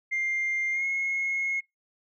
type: tone with pitch glide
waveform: sine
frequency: 2100 to 2165 Hz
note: C7 to C#7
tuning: +6 to -41 cents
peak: -24 dBFS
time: 0.11-1.61 s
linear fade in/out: 20 ms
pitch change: +53 cents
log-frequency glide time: 0.71-0.85 s
effects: noise-tail reverb RT60 0.2 s tail -26 dB re dry + tanh soft clip ceiling -22 dBFS